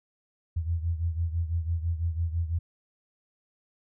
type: beating tone pair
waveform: sine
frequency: 82.41 / 88.41 Hz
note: E2 / F2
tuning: 0 / +22 cents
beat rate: 6 Hz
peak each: -27 / -32 dBFS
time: 0.56-2.59 s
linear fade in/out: 10 ms
effects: none